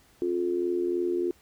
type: tone with amplitude modulation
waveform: sine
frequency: 353.3 Hz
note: F4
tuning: 20 cents sharp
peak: -21 dBFS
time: 0.22-1.31 s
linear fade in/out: 0 ms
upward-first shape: sine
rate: 83.2 Hz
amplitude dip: 75%
effects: pink hiss -60 dBFS RMS until 1.41 s